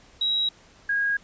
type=tone pair in turn; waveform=sine; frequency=3853 / 1637.9 Hz; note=B7 / G#6; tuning=-44 / -24 cents; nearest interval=octave + minor third; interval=1480 cents; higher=first; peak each=-21 dBFS; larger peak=neither; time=0.21-0.49 / 0.89-1.17 s; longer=neither; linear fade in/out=5 ms; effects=pink hiss -54 dBFS RMS until 1.23 s + resampled to 16000 Hz